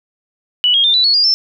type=tone with pitch steps; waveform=sine; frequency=2953 / 3258 / 3594 / 3965 / 4374 / 4825 / 5323 Hz; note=F#7 / G#7 / A7 / B7 / C#8 / D8 / E8; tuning=-4 / -34 / +36 / +6 / -24 / +46 / +16 cents; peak=-9 dBFS; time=0.64-1.34 s; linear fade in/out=0 ms; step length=100 ms; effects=none